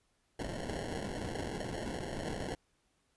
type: noise with sample-and-hold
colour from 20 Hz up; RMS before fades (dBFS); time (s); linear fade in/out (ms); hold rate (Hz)
white; -39; 0.39-2.55; 5; 1225
effects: pink hiss -75 dBFS RMS until 3.16 s + resampled to 24000 Hz